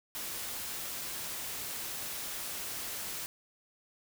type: noise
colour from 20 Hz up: white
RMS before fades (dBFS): -39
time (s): 0.15-3.26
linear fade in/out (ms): 0
effects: none